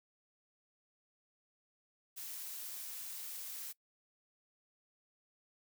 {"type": "noise", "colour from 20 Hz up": "blue", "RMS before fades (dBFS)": -45, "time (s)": [2.16, 3.73], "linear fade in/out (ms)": 20, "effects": ["noise-tail reverb RT60 0.1 s tail -21 dB re dry"]}